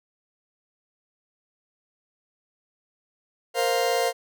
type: chord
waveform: 40% pulse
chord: Bb suspended second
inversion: none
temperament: just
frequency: 466.2 / 524.4 / 699.2 Hz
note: Bb4 / C5 / F5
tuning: 0 / +4 / +2 cents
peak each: -25 dBFS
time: 3.54-4.13 s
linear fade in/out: 50 ms
effects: none